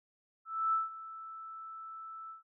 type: tone with ADSR envelope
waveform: sine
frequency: 1318.5 Hz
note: E6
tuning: in tune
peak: -26 dBFS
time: 0.45-2.43 s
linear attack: 280 ms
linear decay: 160 ms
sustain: -17 dB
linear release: 130 ms
effects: none